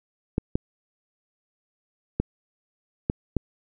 clicks, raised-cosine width 3 ms, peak -9 dBFS, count 5, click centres 0.381 / 0.555 / 2.2 / 3.099 / 3.367 s, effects none

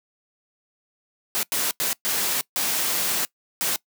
white noise bursts at uneven times, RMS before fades -24 dBFS, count 6, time 1.35-1.43 / 1.52-1.71 / 1.8-1.93 / 2.05-2.41 / 2.56-3.25 / 3.61-3.76 s, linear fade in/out 0 ms, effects noise-tail reverb RT60 0.1 s tail -22 dB re dry + high-pass 150 Hz 12 dB/octave

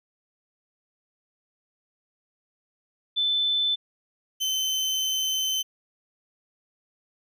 sine / 30% pulse tone pair in turn, 3520 / 3069 Hz, A7 / G7, 0 / -37 cents, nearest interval major second, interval 237 cents, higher first, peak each -21 dBFS, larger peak neither, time 3.16-3.76 / 4.4-5.63 s, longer second, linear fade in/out 20 ms, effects none

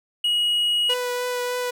triangle tone, 2900 Hz, F#7, 35 cents flat, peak -17 dBFS, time 0.24-0.94 s, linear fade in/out 5 ms
sawtooth tone with vibrato, 493.9 Hz, B4, in tune, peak -20 dBFS, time 0.89-1.71 s, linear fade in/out 10 ms, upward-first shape triangle, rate 3.3 Hz, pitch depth 13 cents each way
effects none

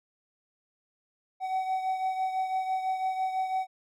triangle beating tone pair, 754 / 760 Hz, F#5 / F#5, +32 / +46 cents, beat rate 6 Hz, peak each -26 / -34 dBFS, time 1.4-3.67 s, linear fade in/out 50 ms, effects none

